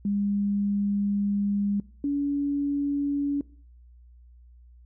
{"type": "tone pair in turn", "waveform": "sine", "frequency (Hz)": [202.2, 284.5], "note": ["G#3", "C#4"], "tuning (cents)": [-46, 45], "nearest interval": "tritone", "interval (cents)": 591, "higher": "second", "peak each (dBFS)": -23, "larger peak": "neither", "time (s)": [[0.05, 1.8], [2.04, 3.41]], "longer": "first", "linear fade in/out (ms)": 2, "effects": ["noise-tail reverb RT60 0.5 s tail -22 dB re dry", "added 60 Hz sine -49 dBFS peak until 4.85 s"]}